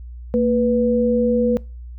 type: tone pair together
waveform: sine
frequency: 228.4 / 491.8 Hz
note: A#3 / B4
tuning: -35 / -7 cents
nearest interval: octave + minor second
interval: 1328 cents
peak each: -17 dBFS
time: 0.34-1.57 s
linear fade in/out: 0 ms
effects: noise-tail reverb RT60 0.3 s tail -24 dB re dry + added 60 Hz sine -32 dBFS peak until 1.98 s